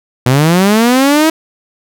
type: linear sweep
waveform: sawtooth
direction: up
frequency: 120 to 324.3 Hz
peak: -3 dBFS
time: 0.26-1.3 s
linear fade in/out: 5 ms
effects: none